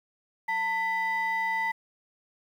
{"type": "tone pair together", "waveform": "sine", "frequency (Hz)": [899, 1988.1], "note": ["A5", "B6"], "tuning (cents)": [37, 11], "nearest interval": "octave + major second", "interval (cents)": 1374, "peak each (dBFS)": -27, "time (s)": [0.48, 1.72], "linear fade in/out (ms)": 10, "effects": ["tanh soft clip ceiling -21 dBFS", "9-bit"]}